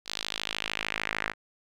sawtooth tone with band-pass filter sweep, 53.3 Hz, G#1, 46 cents sharp, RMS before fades -34 dBFS, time 0.05-1.34 s, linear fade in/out 50 ms, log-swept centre 4300 to 1800 Hz, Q 2.2, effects none

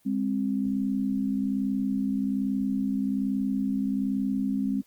sine tone pair together, 203.1 / 264.3 Hz, G#3 / C4, -38 / +18 cents, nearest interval perfect fourth, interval 456 cents, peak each -27 dBFS, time 0.05-4.82 s, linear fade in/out 20 ms, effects white hiss -64 dBFS RMS until 4.86 s + Opus 24 kbps

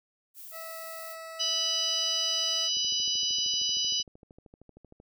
violet noise, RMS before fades -45 dBFS, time 0.34-1.17 s, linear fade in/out 50 ms
20% pulse tone, 651 Hz, E5, 22 cents flat, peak -35 dBFS, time 0.51-2.7 s, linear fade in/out 50 ms
harmonic tone, 987.8 Hz, B5, in tune, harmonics 3 / 4 / 5 / 6, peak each -30 / -35 / -30 / -34 dBFS, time 1.39-4.03 s, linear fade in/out 20 ms
click train, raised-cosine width 2 ms, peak -38 dBFS, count 30, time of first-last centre 2.77-5.001 s, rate 13 Hz
effects none

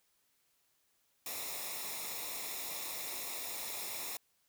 white noise with comb filter, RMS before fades -41 dBFS, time 1.26-4.17 s, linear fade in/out 2 ms, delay 0.65 ms, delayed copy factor -0.7, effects white hiss -75 dBFS RMS until 4.48 s

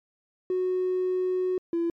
triangle tone pair in turn, 367.9 / 337.6 Hz, F#4 / E4, -10 / +41 cents, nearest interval minor second, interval 149 cents, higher first, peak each -20 / -20 dBFS, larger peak neither, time 0.5-1.58 / 1.73-1.9 s, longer first, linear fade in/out 2 ms, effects tanh soft clip ceiling -20 dBFS + MP3 96 kbps

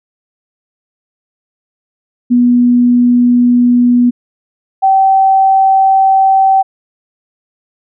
sine tone pair in turn, 243.7 / 771.6 Hz, B3 / G5, -23 / -28 cents, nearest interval octave + minor sixth, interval 1995 cents, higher second, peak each -5 dBFS, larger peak neither, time 2.3-4.11 / 4.82-6.63 s, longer neither, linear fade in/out 20 ms, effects none

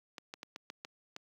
clicks, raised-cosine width 0.2 ms, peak -25 dBFS, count 7, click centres 0.182 / 0.339 / 0.431 / 0.561 / 0.701 / 0.849 / 1.164 s, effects high-pass 200 Hz 12 dB/octave + 11-bit

